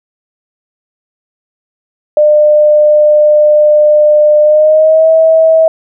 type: tone with pitch glide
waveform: sine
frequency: 601 to 644.1 Hz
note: D5 to E5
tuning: +40 to -40 cents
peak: -3 dBFS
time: 2.17-5.68 s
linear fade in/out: 2 ms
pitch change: +120 cents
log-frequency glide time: 4.42-5.09 s
effects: none